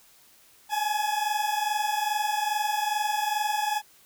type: tone pair together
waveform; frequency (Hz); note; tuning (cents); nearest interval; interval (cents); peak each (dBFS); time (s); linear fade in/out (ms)
40% pulse; 832.6 / 855; G#5 / A5; +4 / -50; unison; 46; -27; 0.69-3.82; 50
effects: white hiss -57 dBFS RMS until 4.05 s